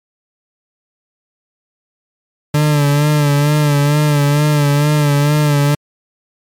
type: tone with vibrato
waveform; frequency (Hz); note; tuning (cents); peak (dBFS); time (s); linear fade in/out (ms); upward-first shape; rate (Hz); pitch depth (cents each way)
40% pulse; 146.83; D3; 0; -9; 2.54-5.75; 5; sine; 2.2; 45
effects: MP3 96 kbps